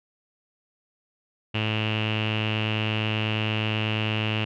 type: tone with low-pass filter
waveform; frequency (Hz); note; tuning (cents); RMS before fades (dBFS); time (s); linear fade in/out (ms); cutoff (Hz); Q
sawtooth; 108.4; A2; -25; -26; 1.54-4.45; 10; 2800; 9.9
effects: none